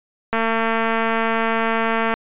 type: click train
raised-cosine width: 0.5 ms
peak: -6 dBFS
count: 410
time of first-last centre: 0.33-2.14 s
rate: 226 Hz
effects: resampled to 8000 Hz